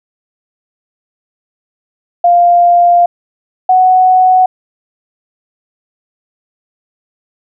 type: tone pair in turn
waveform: sine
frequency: 698.5 / 741.7 Hz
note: F5 / F#5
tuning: 0 / +4 cents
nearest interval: minor second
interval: 104 cents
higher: second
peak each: -4 dBFS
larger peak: neither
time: 2.24-3.06 / 3.69-4.46 s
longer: first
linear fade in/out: 5 ms
effects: none